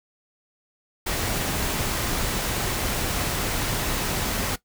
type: noise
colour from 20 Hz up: pink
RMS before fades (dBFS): -26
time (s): 1.06-4.56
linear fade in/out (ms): 10
effects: noise-tail reverb RT60 0.1 s tail -17 dB re dry